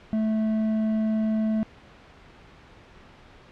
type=tone with hard clipping; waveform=triangle; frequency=218.3 Hz; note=A3; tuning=13 cents flat; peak=-23 dBFS; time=0.13-1.63 s; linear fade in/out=0 ms; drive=9 dB; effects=pink hiss -50 dBFS RMS until 3.51 s + low-pass 3000 Hz 12 dB/octave